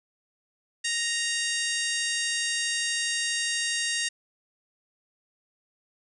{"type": "harmonic tone", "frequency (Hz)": 932.3, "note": "A#5", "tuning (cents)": 0, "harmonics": [2, 3, 4, 5, 6, 7, 8, 9, 10], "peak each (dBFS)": [-31, -33, -34, -35, -36, -36, -37, -38, -38], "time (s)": [0.84, 4.09], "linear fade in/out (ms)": 10, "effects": []}